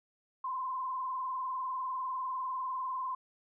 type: tone with vibrato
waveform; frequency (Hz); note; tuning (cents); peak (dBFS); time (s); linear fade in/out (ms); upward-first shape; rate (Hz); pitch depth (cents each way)
sine; 1034; C6; -21; -33; 0.44-3.15; 5; triangle; 20; 83
effects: none